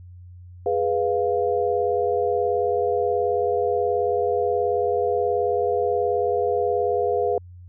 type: chord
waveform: sine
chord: F diminished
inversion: first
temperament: equal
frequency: 415.3 / 493.9 / 698.5 Hz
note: Ab4 / Cb5 / F5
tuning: 0 / 0 / 0 cents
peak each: -23 / -23 / -25 dBFS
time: 0.66-7.38 s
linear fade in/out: 2 ms
effects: added 89 Hz sine -40 dBFS peak until 7.68 s